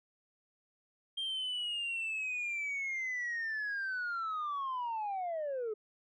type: linear sweep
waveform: sine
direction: down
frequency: 3198 to 415.3 Hz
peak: -32 dBFS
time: 1.17-5.74 s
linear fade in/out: 10 ms
effects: tanh soft clip ceiling -32 dBFS